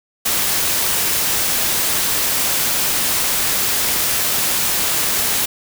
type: noise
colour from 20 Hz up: white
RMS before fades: -18 dBFS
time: 0.25-5.46 s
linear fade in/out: 10 ms
effects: none